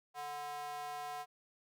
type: tone with high-pass filter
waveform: square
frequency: 146.7 Hz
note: D3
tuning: 2 cents flat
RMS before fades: -43 dBFS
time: 0.14-1.26 s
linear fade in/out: 50 ms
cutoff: 810 Hz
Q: 4.6
effects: none